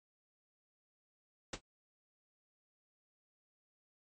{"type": "noise with exponential decay", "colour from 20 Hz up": "pink", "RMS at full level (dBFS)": -33, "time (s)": [1.53, 1.61], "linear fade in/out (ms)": 5, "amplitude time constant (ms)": 16, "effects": ["low-pass 12000 Hz 12 dB/octave", "MP3 32 kbps"]}